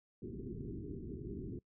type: low-pass noise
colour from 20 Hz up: white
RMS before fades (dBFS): -44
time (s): 0.22-1.59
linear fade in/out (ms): 5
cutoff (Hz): 410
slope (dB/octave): 96
effects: noise-tail reverb RT60 0.1 s tail -22 dB re dry